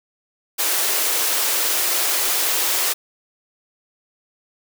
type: high-pass noise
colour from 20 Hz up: white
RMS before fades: -20 dBFS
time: 0.58-2.94 s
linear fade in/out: 20 ms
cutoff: 300 Hz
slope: 96 dB/octave
effects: none